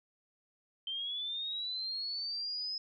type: linear sweep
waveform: sine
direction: up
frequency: 3120 to 5120 Hz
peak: -35 dBFS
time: 0.87-2.78 s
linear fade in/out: 2 ms
effects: none